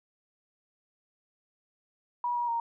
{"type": "tone with pitch steps", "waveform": "sine", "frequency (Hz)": [967, 958, 931], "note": ["B5", "A#5", "A#5"], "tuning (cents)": [-37, 47, -2], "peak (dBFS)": -27, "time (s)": [2.24, 2.6], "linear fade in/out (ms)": 2, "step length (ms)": 120, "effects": []}